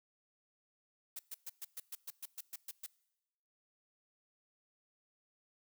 blue noise bursts, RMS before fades -44 dBFS, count 12, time 1.16-2.864 s, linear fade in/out 5 ms, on 32 ms, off 120 ms, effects noise-tail reverb RT60 1.0 s tail -22 dB re dry

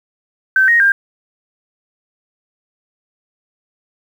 sine tone with pitch steps, 1544 / 1871 / 1598 Hz, G6 / A#6 / G6, -27 / +6 / +33 cents, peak -8 dBFS, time 0.56-0.92 s, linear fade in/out 2 ms, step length 120 ms, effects 7-bit

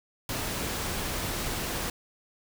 pink noise, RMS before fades -32 dBFS, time 0.29-1.9 s, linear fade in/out 2 ms, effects none

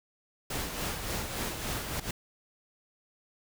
pink noise with tremolo, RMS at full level -33 dBFS, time 0.5-2 s, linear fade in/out 5 ms, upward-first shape sine, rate 3.5 Hz, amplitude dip 45%
pink noise with exponential growth, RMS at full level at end -30 dBFS, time 1.86-2.11 s, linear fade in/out 5 ms, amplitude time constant 53 ms
effects none

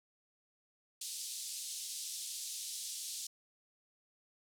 white band-pass noise, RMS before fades -43 dBFS, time 1.01-3.27 s, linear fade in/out 5 ms, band 3600 to 10000 Hz, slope 24 dB/octave, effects none

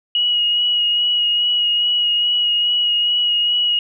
sine tone with vibrato, 2900 Hz, F#7, 35 cents flat, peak -14 dBFS, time 0.15-3.79 s, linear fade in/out 2 ms, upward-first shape sine, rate 2.4 Hz, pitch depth 17 cents each way, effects none

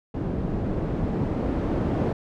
white noise with low-pass filter sweep, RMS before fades -26 dBFS, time 0.14-2.13 s, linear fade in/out 5 ms, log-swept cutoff 240 to 390 Hz, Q 0.7, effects none

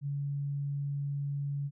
sine tone, 141.8 Hz, C#3, 40 cents sharp, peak -31 dBFS, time 0.01-1.71 s, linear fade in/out 50 ms, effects none

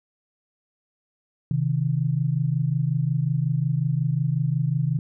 sine tone pair together, 131.2 / 156.71 Hz, C3 / D#3, +5 / +13 cents, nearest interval minor third, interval 308 cents, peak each -23 dBFS, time 1.51-4.99 s, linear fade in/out 2 ms, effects none

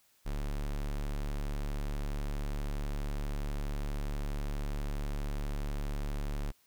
square tone, 36.14 Hz, D1, 27 cents flat, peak -33 dBFS, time 0.25-6.52 s, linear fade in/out 20 ms, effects white hiss -68 dBFS RMS until 6.66 s

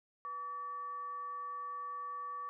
sine tone with frequency modulation, 1145 Hz, D6, 44 cents flat, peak -39 dBFS, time 0.25-2.49 s, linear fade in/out 0 ms, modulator 650 Hz, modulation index 0.21, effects none

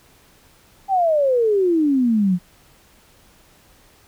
sine exponential sweep, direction down, 802 to 172.5 Hz, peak -14 dBFS, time 0.88-2.39 s, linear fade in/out 50 ms, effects pink hiss -53 dBFS RMS until 4.07 s

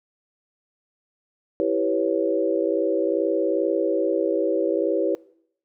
sine chord, C# half-diminished seventh, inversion first, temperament equal, 329.6 / 392 / 493.9 / 554.4 Hz, E4 / G4 / B4 / C#5, 0 / 0 / 0 / 0 cents, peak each -25 dBFS, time 1.6-5.15 s, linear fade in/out 0 ms, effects noise-tail reverb RT60 0.7 s tail -23 dB re dry

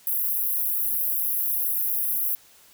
pink high-pass noise, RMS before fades -25 dBFS, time 0.07-2.35 s, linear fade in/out 0 ms, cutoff 11000 Hz, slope 96 dB/octave, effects white hiss -54 dBFS RMS until 2.73 s

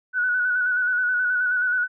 sine tone with vibrato, 1480 Hz, F#6, in tune, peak -19 dBFS, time 0.13-1.88 s, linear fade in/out 50 ms, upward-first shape square, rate 9.4 Hz, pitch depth 30 cents each way, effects none

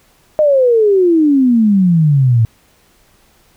sine exponential sweep, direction down, 622.3 to 110 Hz, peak -7 dBFS, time 0.39-2.45 s, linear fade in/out 0 ms, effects pink hiss -52 dBFS RMS until 3.56 s

